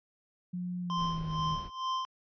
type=tone with pitch glide; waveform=sine; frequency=178.9 to 157.55 Hz; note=F3 to D#3; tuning=+42 to +22 cents; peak=-33 dBFS; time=0.53-1.56 s; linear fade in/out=10 ms; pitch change=-220 cents; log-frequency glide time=0.81-1.31 s
type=tone with tremolo; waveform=square; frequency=1042 Hz; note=C6; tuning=7 cents flat; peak=-30 dBFS; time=0.9-2.05 s; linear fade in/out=0 ms; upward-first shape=sine; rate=2.2 Hz; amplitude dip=85%
type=noise; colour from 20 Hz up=brown; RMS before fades=-43 dBFS; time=0.96-1.71 s; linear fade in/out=50 ms
effects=resampled to 11025 Hz